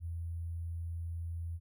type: tone with sample-and-hold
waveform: sine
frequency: 84 Hz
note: E2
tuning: 33 cents sharp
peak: -36 dBFS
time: 0-1.6 s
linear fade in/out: 50 ms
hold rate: 11025 Hz
effects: none